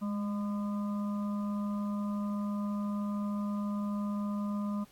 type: harmonic tone with a mistuned harmonic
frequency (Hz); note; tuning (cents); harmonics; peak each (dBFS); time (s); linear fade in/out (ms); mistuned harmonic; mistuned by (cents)
203.2; G#3; -38; 1 / 3 / 5 / 6; -31 / -46 / -46 / -47; 0.01-4.85; 20; 1; +28
effects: pink hiss -62 dBFS RMS until 4.91 s + AAC 64 kbps